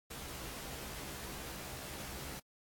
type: noise with comb filter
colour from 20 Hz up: pink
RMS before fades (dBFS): -45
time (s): 0.1-2.4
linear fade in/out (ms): 10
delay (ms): 15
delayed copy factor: +0.95
effects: AAC 64 kbps